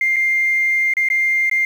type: tone with dropouts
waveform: sine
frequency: 2104 Hz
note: C7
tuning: 9 cents sharp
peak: -13 dBFS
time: 0.01-1.65 s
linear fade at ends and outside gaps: 2 ms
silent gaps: 0.161-0.165 / 0.937-0.968 / 1.087-1.101 / 1.497-1.513 s
effects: tanh soft clip ceiling -9 dBFS + 7-bit